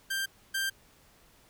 sawtooth tone pair in turn, 1579 / 1579 Hz, G6 / G6, +12 / +12 cents, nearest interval unison, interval 0 cents, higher neither, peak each -26 / -25 dBFS, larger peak second, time 0.1-0.26 / 0.54-0.7 s, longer neither, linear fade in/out 10 ms, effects pink hiss -61 dBFS RMS until 1.49 s

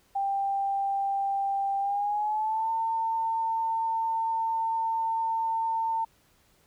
sine tone with pitch glide, 790 to 902.2 Hz, G5 to A5, +13 to +43 cents, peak -25 dBFS, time 0.15-6.05 s, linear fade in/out 10 ms, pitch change +230 cents, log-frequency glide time 1.79-2.72 s, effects pink hiss -64 dBFS RMS until 6.66 s

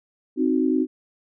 sine chord, C diminished, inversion none, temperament equal, 261.6 / 311.1 / 370 Hz, C4 / Eb4 / Gb4, 0 / 0 / 0 cents, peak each -21 / -22 / -25 dBFS, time 0.36-0.87 s, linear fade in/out 50 ms, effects none

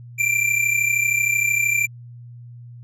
square tone pair together, 2352 / 2385 Hz, D7 / D7, +2 / +26 cents, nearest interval unison, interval 24 cents, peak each -20 / -22 dBFS, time 0.18-1.87 s, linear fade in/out 20 ms, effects added 120 Hz sine -37 dBFS peak until 2.83 s + low-pass 12000 Hz 12 dB/octave

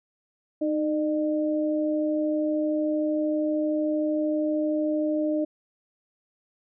sine tone pair together, 308 / 605 Hz, D#4 / D#5, -17 / -49 cents, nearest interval octave, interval 1168 cents, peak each -24 / -27 dBFS, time 0.61-5.45 s, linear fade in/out 10 ms, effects none

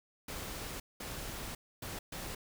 pink noise bursts at uneven times, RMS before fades -42 dBFS, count 4, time 0.28-0.8 / 1-1.55 / 1.82-1.99 / 2.12-2.35 s, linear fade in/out 5 ms, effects none

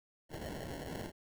white noise with sample-and-hold, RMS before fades -43 dBFS, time 0.29-1.12 s, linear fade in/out 50 ms, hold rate 1225 Hz, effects none

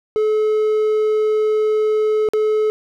triangle tone with dropouts, 430 Hz, A4, 40 cents flat, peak -12 dBFS, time 0.16-2.7 s, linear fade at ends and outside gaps 0 ms, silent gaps 2.288-2.335 s, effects none

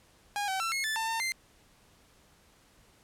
sawtooth tone with pitch steps, 817 / 764 / 1343 / 2167 / 1752 / 895 / 905 / 2085 Hz, G#5 / G5 / E6 / C#7 / A6 / A5 / A5 / C7, -29 / -45 / +32 / -40 / -8 / +29 / +48 / -7 cents, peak -26 dBFS, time 0.36-1.32 s, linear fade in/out 0 ms, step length 120 ms, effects pink hiss -62 dBFS RMS until 3.03 s + low-pass 12000 Hz 12 dB/octave

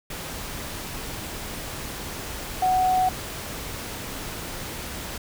sine tone in noise, 742 Hz, F#5, 5 cents sharp, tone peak -18 dBFS, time 2.62-3.09 s, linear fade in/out 5 ms, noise pink, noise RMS -34 dBFS, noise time 0.1-5.18 s, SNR +13 dB, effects none

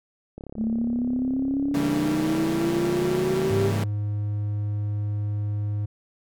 click train, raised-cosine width 2 ms, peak -24 dBFS, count 118, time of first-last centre 0.38-3.771 s, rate 34.5 Hz
sine linear sweep, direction up, 217.7 to 396.1 Hz, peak -22 dBFS, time 0.56-3.72 s, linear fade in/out 50 ms
sawtooth chord, C# diminished seventh, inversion none, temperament equal with one note detuned, 138.59 / 164.81 / 196 / 228 Hz, C#3 / E3 / G3 / Bb3, 0 / 0 / 0 / -38 cents, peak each -28 dBFS, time 1.74-3.84 s, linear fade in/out 5 ms
triangle tone, 103.83 Hz, G#2, in tune, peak -22 dBFS, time 3.5-5.86 s, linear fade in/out 10 ms
effects none

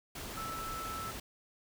sine tone in noise, 1318.5 Hz, E6, in tune, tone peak -39 dBFS, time 0.37-1.11 s, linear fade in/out 5 ms, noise pink, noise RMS -43 dBFS, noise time 0.15-1.2 s, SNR +1 dB, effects none

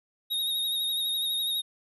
square tone with vibrato, 3745 Hz, A#7, 7 cents sharp, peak -27 dBFS, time 0.3-1.62 s, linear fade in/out 20 ms, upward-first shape triangle, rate 12 Hz, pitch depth 40 cents each way, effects none

